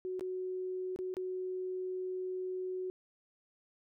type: tone with dropouts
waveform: sine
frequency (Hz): 370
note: F#4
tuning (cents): 0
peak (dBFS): -35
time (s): 0.05-2.9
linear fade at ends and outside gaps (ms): 0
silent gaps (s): 0.195-0.209 / 0.961-0.989 / 1.14-1.168
effects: none